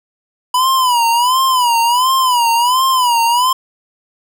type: tone with vibrato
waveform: square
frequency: 987.8 Hz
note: B5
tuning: in tune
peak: -11 dBFS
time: 0.54-3.53 s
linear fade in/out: 5 ms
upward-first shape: sine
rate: 1.4 Hz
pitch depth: 120 cents each way
effects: none